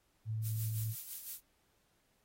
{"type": "tone", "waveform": "sine", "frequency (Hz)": 110, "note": "A2", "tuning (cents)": 0, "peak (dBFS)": -34, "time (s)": [0.25, 0.95], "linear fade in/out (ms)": 50}
{"type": "noise with tremolo", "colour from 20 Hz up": "violet", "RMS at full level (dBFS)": -41, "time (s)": [0.42, 1.41], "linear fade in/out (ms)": 50, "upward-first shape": "sine", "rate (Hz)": 5.9, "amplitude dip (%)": 55}
{"effects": ["pink hiss -75 dBFS RMS until 2.24 s", "AAC 48 kbps"]}